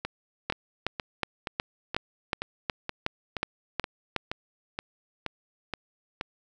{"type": "two click trains", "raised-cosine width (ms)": 0.3, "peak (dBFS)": [-10, -15], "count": [11, 14], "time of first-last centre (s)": [[0.5, 4.163], [0.05, 6.211]], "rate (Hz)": [2.73, 2.11], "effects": []}